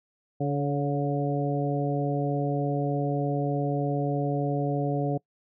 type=harmonic tone with a mistuned harmonic; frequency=143.3 Hz; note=D3; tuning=42 cents flat; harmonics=1 / 2 / 3 / 4 / 5; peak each=-27 / -30 / -32 / -33 / -34 dBFS; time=0.4-5.18 s; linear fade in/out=10 ms; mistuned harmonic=4; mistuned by=-35 cents; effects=noise-tail reverb RT60 0.1 s tail -24 dB re dry